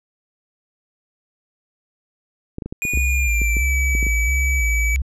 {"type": "clicks", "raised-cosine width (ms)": 3, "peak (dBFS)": -15, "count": 12, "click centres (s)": [2.584, 2.622, 2.66, 2.725, 2.852, 2.936, 2.974, 3.417, 3.568, 3.951, 4.028, 4.067]}
{"type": "tone with pitch glide", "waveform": "square", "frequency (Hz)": [2453, 2289], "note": ["D#7", "D7"], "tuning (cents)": [-25, -45], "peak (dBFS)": -21, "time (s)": [2.82, 4.96], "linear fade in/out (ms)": 0, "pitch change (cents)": -120, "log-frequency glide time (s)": [3.02, 3.76]}
{"type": "tone with vibrato", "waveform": "sine", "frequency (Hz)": 61.74, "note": "B1", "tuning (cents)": 0, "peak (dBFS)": -17, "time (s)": [2.94, 5.02], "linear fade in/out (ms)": 5, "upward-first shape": "square", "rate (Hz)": 1.5, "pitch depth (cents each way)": 130}
{"effects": ["low-pass 12000 Hz 12 dB/octave"]}